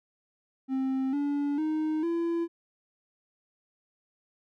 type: tone with pitch steps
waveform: triangle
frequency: 264.5 / 286.8 / 310.9 / 337.1 Hz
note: C4 / D4 / D#4 / E4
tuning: +19 / -41 / -1 / +39 cents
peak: -24 dBFS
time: 0.68-2.48 s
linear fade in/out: 50 ms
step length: 450 ms
effects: none